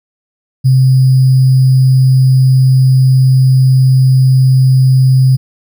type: tone with sample-and-hold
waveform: sine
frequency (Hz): 130.81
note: C3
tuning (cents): 0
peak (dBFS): -4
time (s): 0.64-5.37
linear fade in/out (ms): 20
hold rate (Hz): 4900
effects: none